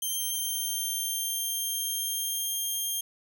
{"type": "tone with pitch glide", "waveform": "5% pulse", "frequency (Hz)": [3148, 3199], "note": ["G7", "G7"], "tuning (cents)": [7, 34], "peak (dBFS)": -21, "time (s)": [0.02, 3.01], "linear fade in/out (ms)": 5, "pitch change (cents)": 27, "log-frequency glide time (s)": [0.16, 2.5], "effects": []}